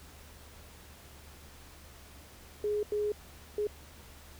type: tone bursts at uneven times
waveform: sine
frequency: 417.8 Hz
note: G#4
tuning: 10 cents sharp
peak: -28 dBFS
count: 3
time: 2.64-2.83 / 2.92-3.12 / 3.58-3.67 s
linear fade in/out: 2 ms
effects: added 74 Hz sine -54 dBFS peak until 4.39 s + pink hiss -54 dBFS RMS until 4.39 s